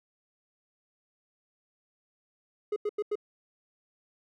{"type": "tone bursts", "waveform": "triangle", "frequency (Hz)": 417.9, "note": "G#4", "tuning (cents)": 11, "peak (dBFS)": -25, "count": 4, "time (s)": [2.72, 3.155], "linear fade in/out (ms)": 5, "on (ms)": 42, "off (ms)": 89, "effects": []}